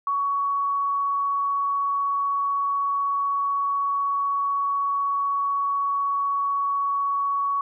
sine tone, 1121 Hz, C#6, 19 cents sharp, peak -21 dBFS, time 0.07-7.61 s, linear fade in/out 2 ms, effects none

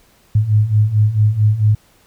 sine beating tone pair, 103.83 / 108.33 Hz, G#2 / A2, 0 / -26 cents, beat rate 4.5 Hz, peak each -16 / -12 dBFS, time 0.35-1.75 s, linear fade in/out 5 ms, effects pink hiss -53 dBFS RMS until 2.06 s

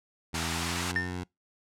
15% pulse tone with pitch glide, 82.41 to 89.87 Hz, E2 to F#2, 0 to -50 cents, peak -27 dBFS, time 0.33-1.24 s, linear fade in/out 10 ms, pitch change +150 cents, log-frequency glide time 0.52-0.93 s
pink high-pass noise, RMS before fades -33 dBFS, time 0.34-0.92 s, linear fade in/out 10 ms, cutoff 790 Hz, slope 24 dB/octave
triangle tone with exponential decay, 1800 Hz, A6, 39 cents sharp, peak -21 dBFS, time 0.96-1.19 s, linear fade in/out 0 ms, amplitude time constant 50 ms
effects noise-tail reverb RT60 0.2 s tail -26 dB re dry + low-pass 9000 Hz 12 dB/octave

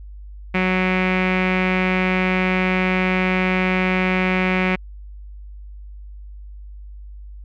sawtooth tone with low-pass filter, 185 Hz, F#3, in tune, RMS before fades -19 dBFS, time 0.54-4.76 s, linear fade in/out 10 ms, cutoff 2300 Hz, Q 5.2, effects added 50 Hz sine -34 dBFS peak until 7.44 s

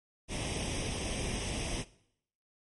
pink noise with comb filter, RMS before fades -35 dBFS, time 0.28-1.85 s, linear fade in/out 50 ms, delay 0.35 ms, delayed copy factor +0.7, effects noise-tail reverb RT60 0.7 s tail -19 dB re dry + MP3 48 kbps

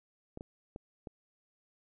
clicks, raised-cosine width 2 ms, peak -29 dBFS, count 4, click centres 0.374 / 0.409 / 0.761 / 1.072 s, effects none

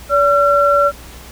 sine tone pair together, 573 / 1359.6 Hz, D5 / F6, -43 / -47 cents, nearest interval octave + minor third, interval 1496 cents, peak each -12 dBFS, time 0.09-0.92 s, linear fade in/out 50 ms, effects added 60 Hz sine -38 dBFS peak until 1.31 s + pink hiss -38 dBFS RMS until 1.31 s

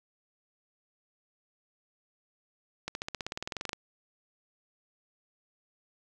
accelerating click train, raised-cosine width 0.2 ms, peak -17 dBFS, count 17, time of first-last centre 2.88-3.731 s, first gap 71 ms, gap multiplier 0.96, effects none

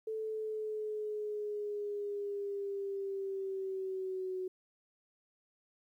sine linear sweep, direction down, 440 to 370 Hz, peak -35 dBFS, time 0.07-4.48 s, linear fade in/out 5 ms, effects 12-bit

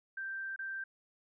sine tone with dropouts, 1569 Hz, G6, 1 cent sharp, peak -37 dBFS, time 0.17-0.84 s, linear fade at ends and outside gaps 5 ms, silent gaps 0.562-0.59 s, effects none

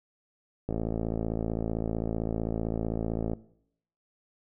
click train, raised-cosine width 2 ms, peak -17 dBFS, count 148, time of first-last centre 0.69-3.334 s, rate 55.6 Hz, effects noise-tail reverb RT60 0.7 s tail -19 dB re dry

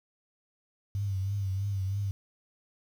sine tone with vibrato, 98 Hz, G2, in tune, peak -28 dBFS, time 0.95-2.11 s, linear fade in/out 0 ms, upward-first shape triangle, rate 3.1 Hz, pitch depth 71 cents each way, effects 9-bit

